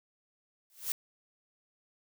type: noise with exponential growth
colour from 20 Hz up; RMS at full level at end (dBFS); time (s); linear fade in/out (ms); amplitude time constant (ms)
blue; -29; 0.7-0.92; 1; 47
effects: none